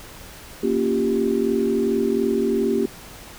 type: chord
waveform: sine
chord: G half-diminished seventh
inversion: first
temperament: equal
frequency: 233.1 / 277.2 / 349.2 / 392 Hz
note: Bb3 / Db4 / F4 / G4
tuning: 0 / 0 / 0 / 0 cents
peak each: -23 / -26 / -26 / -21 dBFS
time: 0.63-2.86 s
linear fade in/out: 5 ms
effects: pink hiss -41 dBFS RMS until 3.38 s